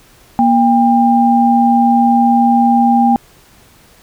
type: tone pair together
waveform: sine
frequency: 237.2 / 799.1 Hz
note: A#3 / G5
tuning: +30 / +33 cents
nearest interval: octave + major sixth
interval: 2103 cents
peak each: -10 dBFS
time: 0.39-3.16 s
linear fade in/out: 0 ms
effects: pink hiss -46 dBFS RMS until 4.02 s